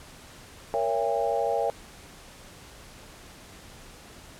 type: chord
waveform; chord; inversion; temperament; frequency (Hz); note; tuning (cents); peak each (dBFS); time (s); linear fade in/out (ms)
sine; A# diminished seventh; none; just; 466.2 / 559.4 / 671.3 / 805.5; A#4 / C#5 / E5 / G5; 0 / +16 / +31 / +47; -29; 0.74-1.7; 0
effects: pink hiss -48 dBFS RMS until 4.39 s + low-pass 11000 Hz 12 dB/octave